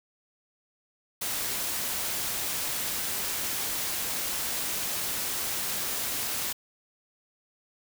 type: noise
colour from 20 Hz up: white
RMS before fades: -31 dBFS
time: 1.21-6.53 s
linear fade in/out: 10 ms
effects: none